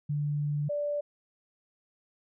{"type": "tone pair in turn", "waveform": "sine", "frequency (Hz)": [146.83, 584.4], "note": ["D3", "D5"], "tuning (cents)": [0, -9], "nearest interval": "2 octaves", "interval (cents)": 2391, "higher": "second", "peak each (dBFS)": [-27, -28], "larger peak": "first", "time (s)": [[0.09, 0.69], [0.69, 1.01]], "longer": "first", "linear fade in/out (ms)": 10, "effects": []}